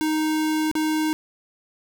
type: tone with dropouts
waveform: square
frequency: 311.1 Hz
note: D#4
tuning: in tune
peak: -21 dBFS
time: 0.01-1.13 s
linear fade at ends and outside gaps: 0 ms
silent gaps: 0.714-0.753 s
effects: none